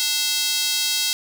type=tone with high-pass filter; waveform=square; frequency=294.4 Hz; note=D4; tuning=4 cents sharp; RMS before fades=-22 dBFS; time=0-1.13 s; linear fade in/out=0 ms; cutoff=4000 Hz; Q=1.8; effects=none